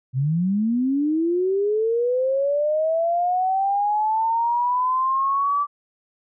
sine linear sweep, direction up, 123.47 to 1165 Hz, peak -18 dBFS, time 0.13-5.67 s, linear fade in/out 50 ms, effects none

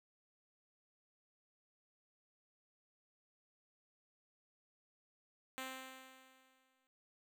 5% pulse tone with exponential decay, 261.6 Hz, C4, in tune, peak -30 dBFS, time 5.58-6.87 s, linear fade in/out 0 ms, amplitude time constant 280 ms, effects none

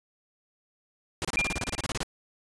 pink noise bursts, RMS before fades -30 dBFS, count 15, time 1.22-2.031 s, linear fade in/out 0 ms, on 27 ms, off 29 ms
sine tone with exponential decay, 2395 Hz, D7, 33 cents sharp, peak -21 dBFS, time 1.37-1.83 s, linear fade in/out 2 ms, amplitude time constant 100 ms
effects resampled to 22050 Hz

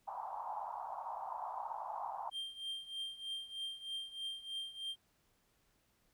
white band-pass noise, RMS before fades -43 dBFS, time 0.07-2.3 s, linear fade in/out 10 ms, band 750 to 980 Hz, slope 48 dB/octave
triangle tone with tremolo, 3176 Hz, G7, 22 cents sharp, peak -36 dBFS, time 2.31-4.96 s, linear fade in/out 50 ms, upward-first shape triangle, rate 3.2 Hz, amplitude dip 85%
effects pink hiss -75 dBFS RMS until 6.13 s

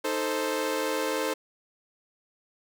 sawtooth chord, A diminished, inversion second, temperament equal, 311.1 / 440 / 523.3 Hz, Eb4 / A4 / C5, 0 / 0 / 0 cents, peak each -29 / -27 / -26 dBFS, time 0.04-1.34 s, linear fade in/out 10 ms, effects none

